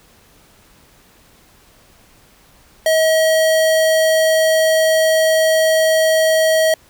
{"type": "tone", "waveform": "square", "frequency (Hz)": 638, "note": "D#5", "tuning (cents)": 43, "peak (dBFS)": -12, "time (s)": [2.86, 6.74], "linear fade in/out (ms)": 2, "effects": ["pink hiss -50 dBFS RMS until 6.89 s"]}